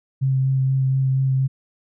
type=tone with vibrato; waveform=sine; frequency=133 Hz; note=C3; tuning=29 cents sharp; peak=-16 dBFS; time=0.21-1.48 s; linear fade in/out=20 ms; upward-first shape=sine; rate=4.2 Hz; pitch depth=13 cents each way; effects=none